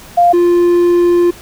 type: tone pair in turn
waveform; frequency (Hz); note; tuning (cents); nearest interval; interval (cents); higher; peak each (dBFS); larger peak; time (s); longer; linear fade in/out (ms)
sine / triangle; 698.5 / 349.2; F5 / F4; 0 / 0; octave; 1200; first; -5; neither; 0.17-0.33 / 0.33-1.31; second; 10
effects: pink hiss -36 dBFS RMS until 1.41 s